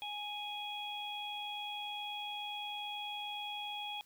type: harmonic tone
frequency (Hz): 830.6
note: G#5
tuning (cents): 0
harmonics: 1 / 3 / 4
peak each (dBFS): -43 / -46 / -42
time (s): 0.02-4.01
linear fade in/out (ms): 0
effects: white hiss -66 dBFS RMS until 4.05 s